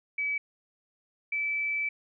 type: tone pair in turn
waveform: sine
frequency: 2289 / 2312 Hz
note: D7 / D7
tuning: -45 / -28 cents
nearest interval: unison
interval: 17 cents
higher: second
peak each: -27 dBFS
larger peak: neither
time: 0.18-0.38 / 1.32-1.89 s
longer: second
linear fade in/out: 5 ms
effects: none